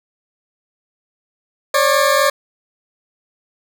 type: tone pair together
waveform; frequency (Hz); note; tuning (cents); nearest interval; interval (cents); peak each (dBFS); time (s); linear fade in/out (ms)
20% pulse; 546.1 / 590; C#5 / D5; -26 / +8; minor second; 134; -10; 1.74-2.3; 5
effects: none